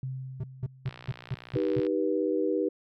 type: tone with exponential decay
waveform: sine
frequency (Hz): 131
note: C3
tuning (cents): +2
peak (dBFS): -30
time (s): 0.03-1.55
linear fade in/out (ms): 2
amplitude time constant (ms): 330
type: tone bursts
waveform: triangle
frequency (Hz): 128.8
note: C3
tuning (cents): -27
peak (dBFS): -25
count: 7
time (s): 0.4-1.799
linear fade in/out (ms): 5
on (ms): 37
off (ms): 190
type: click train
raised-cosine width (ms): 0.3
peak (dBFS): -27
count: 62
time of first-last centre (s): 0.86-1.867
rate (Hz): 60.6
type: chord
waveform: sine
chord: Eb augmented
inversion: none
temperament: just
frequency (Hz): 311.1 / 388.9 / 486.1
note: Eb4 / G4 / B4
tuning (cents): 0 / -14 / -28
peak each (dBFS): -29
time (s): 1.55-2.69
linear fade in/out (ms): 10
effects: none